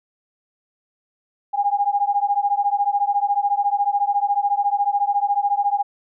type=beating tone pair; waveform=sine; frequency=805 / 819 Hz; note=G5 / G#5; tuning=+46 / -24 cents; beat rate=14 Hz; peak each=-20 dBFS; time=1.53-5.83 s; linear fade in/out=20 ms; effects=none